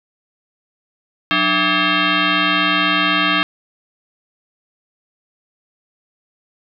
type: tone with frequency modulation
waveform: sine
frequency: 784 Hz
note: G5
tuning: in tune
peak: -13 dBFS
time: 1.31-3.43 s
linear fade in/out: 0 ms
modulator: 484 Hz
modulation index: 5.8
effects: none